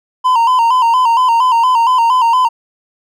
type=tone with vibrato; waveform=triangle; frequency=968 Hz; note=B5; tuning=35 cents flat; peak=-6 dBFS; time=0.24-2.49 s; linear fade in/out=20 ms; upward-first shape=square; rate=4.3 Hz; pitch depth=81 cents each way; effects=none